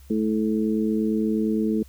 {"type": "harmonic tone", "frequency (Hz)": 108.7, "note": "A2", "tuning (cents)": -21, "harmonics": [2, 3, 4], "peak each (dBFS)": [-22, -26, -28], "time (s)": [0.1, 1.83], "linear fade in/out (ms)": 5, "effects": ["added 68 Hz sine -45 dBFS peak until 1.88 s", "white hiss -57 dBFS RMS until 1.88 s"]}